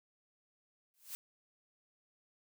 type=noise with exponential growth; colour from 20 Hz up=blue; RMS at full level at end=-40 dBFS; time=0.94-1.15 s; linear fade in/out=0 ms; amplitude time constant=44 ms; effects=none